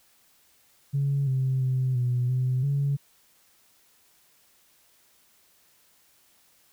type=tone with pitch steps; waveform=sine; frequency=139.9 / 131.5 / 129.4 / 123.5 / 127.8 / 140.8 Hz; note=C#3 / C3 / C3 / B2 / C3 / C#3; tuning=+16 / +9 / -19 / 0 / -40 / +27 cents; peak=-21 dBFS; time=0.93-2.97 s; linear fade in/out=20 ms; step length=340 ms; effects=tanh soft clip ceiling -18 dBFS + white hiss -62 dBFS RMS until 6.72 s